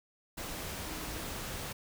sine tone in noise, 311.1 Hz, D#4, in tune, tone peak -49 dBFS, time 0.86-1.27 s, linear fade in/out 10 ms, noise pink, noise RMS -40 dBFS, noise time 0.37-1.73 s, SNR -12 dB, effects none

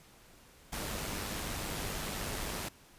pink noise with amplitude modulation, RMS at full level -36 dBFS, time 0.72-2.69 s, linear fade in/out 10 ms, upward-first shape sine, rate 100 Hz, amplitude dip 40%, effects pink hiss -59 dBFS RMS until 2.98 s + resampled to 32000 Hz

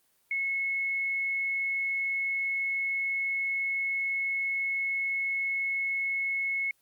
sine tone, 2187 Hz, C#7, 24 cents flat, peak -27 dBFS, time 0.31-6.71 s, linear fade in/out 2 ms, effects white hiss -69 dBFS RMS until 6.81 s + Opus 24 kbps

